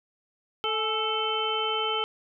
harmonic tone with a mistuned harmonic, 440 Hz, A4, in tune, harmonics 1 / 2 / 3 / 5 / 6 / 7, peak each -31 / -33 / -31 / -39 / -39 / -29 dBFS, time 0.64-2.04 s, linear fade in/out 0 ms, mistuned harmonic 2, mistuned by -58 cents, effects none

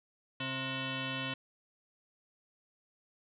sine tone with frequency modulation, 1455 Hz, F#6, 29 cents flat, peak -34 dBFS, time 0.4-1.34 s, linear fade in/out 5 ms, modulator 397 Hz, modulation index 4.7, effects none

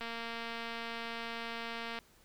click train, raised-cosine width 0.3 ms, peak -25 dBFS, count 458, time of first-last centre 0.01-1.988 s, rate 231 Hz, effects pink hiss -64 dBFS RMS until 2.24 s

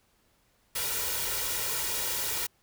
white noise with comb filter, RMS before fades -31 dBFS, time 0.75-2.47 s, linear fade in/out 10 ms, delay 2.1 ms, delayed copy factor +0.65, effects pink hiss -68 dBFS RMS until 2.62 s

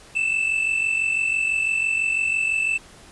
triangle tone pair together, 2607 / 2653 Hz, E7 / E7, -20 / +10 cents, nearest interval unison, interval 30 cents, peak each -25 / -19 dBFS, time 0.15-2.78 s, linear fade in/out 10 ms, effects pink hiss -47 dBFS RMS until 3.11 s + resampled to 24000 Hz

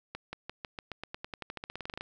accelerating click train, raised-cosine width 0.3 ms, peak -22 dBFS, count 22, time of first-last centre 0.15-2.009 s, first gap 180 ms, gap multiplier 0.92, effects none

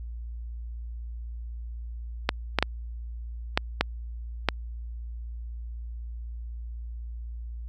clicks, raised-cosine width 0.3 ms, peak -4 dBFS, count 6, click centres 2.291 / 2.587 / 2.626 / 3.575 / 3.81 / 4.487 s, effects added 58 Hz sine -34 dBFS peak until 7.68 s

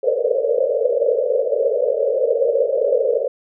pink band-pass noise, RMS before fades -18 dBFS, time 0.03-3.28 s, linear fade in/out 10 ms, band 450 to 590 Hz, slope 96 dB/octave, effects none

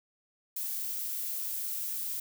violet noise, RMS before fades -35 dBFS, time 0.56-2.2 s, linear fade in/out 5 ms, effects none

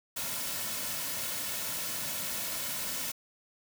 white noise with comb filter, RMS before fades -35 dBFS, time 0.16-3.12 s, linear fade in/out 10 ms, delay 2.5 ms, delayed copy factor -0.5, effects none

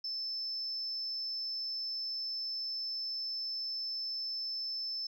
sine tone, 5274 Hz, E8, in tune, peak -34 dBFS, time 0.04-5.07 s, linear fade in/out 5 ms, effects tanh soft clip ceiling -30 dBFS

